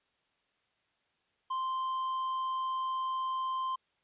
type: tone with tanh clipping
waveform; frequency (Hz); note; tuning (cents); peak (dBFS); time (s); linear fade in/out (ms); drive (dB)
sine; 1044; C6; -4; -32; 1.5-3.76; 10; 5
effects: white hiss -75 dBFS RMS until 4.03 s + resampled to 8000 Hz